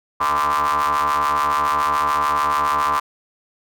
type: ring-modulated tone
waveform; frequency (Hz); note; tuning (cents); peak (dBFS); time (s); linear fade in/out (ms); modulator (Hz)
40% pulse; 73.1; D2; -7; -13; 0.2-3; 10; 1100
effects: none